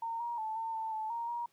sine tone with pitch steps, 916 / 945 / 875 / 902 / 889 / 872 / 933 / 948 Hz, A#5 / A#5 / A5 / A5 / A5 / A5 / A#5 / A#5, -31 / +23 / -10 / +43 / +18 / -16 / +1 / +29 cents, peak -34 dBFS, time 0.02-1.46 s, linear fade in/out 5 ms, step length 180 ms, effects pink hiss -71 dBFS RMS until 1.52 s + high-pass 150 Hz 12 dB/octave

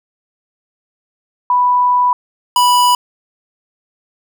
sine / square tone pair in turn, 987.8 / 983.7 Hz, B5 / B5, 0 / -7 cents, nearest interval unison, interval 7 cents, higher first, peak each -9 dBFS, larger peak neither, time 1.5-2.13 / 2.56-2.95 s, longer first, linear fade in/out 2 ms, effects none

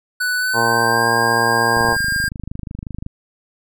square tone with pitch glide, 1489 to 1605.1 Hz, F#6 to G6, +11 to +41 cents, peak -18 dBFS, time 0.2-2.29 s, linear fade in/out 10 ms, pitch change +130 cents, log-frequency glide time 0.38-1.09 s
harmonic tone, 116.54 Hz, A#2, in tune, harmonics 1 / 2 / 3 / 4 / 5 / 6 / 7 / 8 / 9, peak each -27 / -27 / -27 / -23 / -28 / -26 / -22 / -22 / -22 dBFS, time 0.53-1.97 s, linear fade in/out 50 ms
click train, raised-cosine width 5 ms, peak -16 dBFS, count 34, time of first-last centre 1.77-3.064 s, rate 25.5 Hz
effects none

